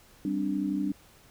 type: chord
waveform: sine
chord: G suspended fourth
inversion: none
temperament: equal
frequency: 196 / 261.6 / 293.7 Hz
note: G3 / C4 / D4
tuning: 0 / 0 / 0 cents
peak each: -31 / -34 / -29 dBFS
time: 0.25-0.92 s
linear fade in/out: 2 ms
effects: pink hiss -57 dBFS RMS until 1.3 s